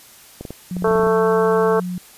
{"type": "clicks", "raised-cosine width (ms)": 2, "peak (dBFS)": -17, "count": 11, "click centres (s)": [0.41, 0.452, 0.506, 0.767, 0.823, 0.876, 0.911, 0.956, 0.996, 1.034, 1.068]}
{"type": "tone", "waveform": "sine", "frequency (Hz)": 180, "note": "F#3", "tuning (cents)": -47, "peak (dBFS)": -23, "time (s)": [0.71, 1.98], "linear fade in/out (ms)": 2}
{"type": "harmonic tone", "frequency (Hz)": 221.3, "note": "A3", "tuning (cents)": 10, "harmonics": [2, 3, 4, 5, 6, 7], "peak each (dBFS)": [-15, -24, -25, -24, -27, -30], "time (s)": [0.84, 1.8], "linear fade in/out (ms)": 5}
{"effects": ["white hiss -45 dBFS RMS until 2.17 s", "resampled to 32000 Hz"]}